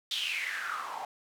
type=noise with band-pass filter sweep; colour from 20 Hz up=white; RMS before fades=-35 dBFS; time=0.11-1.05 s; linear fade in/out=2 ms; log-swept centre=3600 to 780 Hz; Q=7.6; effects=none